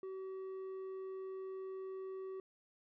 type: tone with low-pass filter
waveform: square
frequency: 380.5 Hz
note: F#4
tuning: 48 cents sharp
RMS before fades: -45 dBFS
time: 0.03-2.4 s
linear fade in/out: 2 ms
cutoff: 790 Hz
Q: 0.82
effects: none